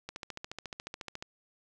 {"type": "click train", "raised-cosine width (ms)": 0.2, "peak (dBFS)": -22, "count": 17, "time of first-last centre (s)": [0.09, 1.225], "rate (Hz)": 14.1, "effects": []}